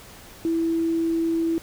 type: tone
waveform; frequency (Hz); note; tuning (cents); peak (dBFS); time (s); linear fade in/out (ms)
sine; 329.6; E4; 0; -20; 0.45-1.58; 0
effects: pink hiss -45 dBFS RMS until 1.62 s